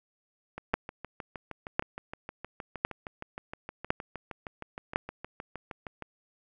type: two click trains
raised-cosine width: 0.5 ms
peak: -9 / -23 dBFS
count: 5 / 36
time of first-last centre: 0.74-4.959 / 0.58-6.023 s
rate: 0.948 / 6.43 Hz
effects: none